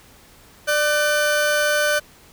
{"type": "tone pair together", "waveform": "40% pulse", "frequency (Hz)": [592.9, 1511], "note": ["D5", "F#6"], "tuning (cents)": [16, 36], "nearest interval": "octave + major third", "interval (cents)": 1620, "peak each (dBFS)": -19, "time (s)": [0.67, 2], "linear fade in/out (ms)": 20, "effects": ["pink hiss -49 dBFS RMS until 2.32 s"]}